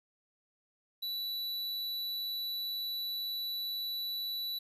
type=tone; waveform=square; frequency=3951 Hz; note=B7; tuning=in tune; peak=-35 dBFS; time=1.02-4.59 s; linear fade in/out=10 ms; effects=resampled to 32000 Hz + 11-bit